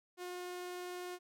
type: tone with vibrato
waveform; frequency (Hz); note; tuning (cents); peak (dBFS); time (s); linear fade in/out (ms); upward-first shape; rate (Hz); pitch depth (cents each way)
sawtooth; 358.7; F4; +46; -38; 0.17-1.19; 50; triangle; 20; 10
effects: none